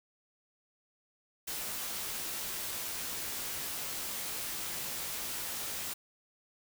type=noise with comb filter; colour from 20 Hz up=white; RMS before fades=-38 dBFS; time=1.47-5.94 s; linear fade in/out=10 ms; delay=17 ms; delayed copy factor=-0.5; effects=none